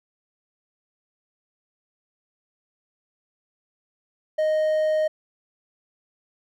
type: tone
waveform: triangle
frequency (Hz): 621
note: D#5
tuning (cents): -3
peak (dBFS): -17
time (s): 4.38-5.08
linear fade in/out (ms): 10
effects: none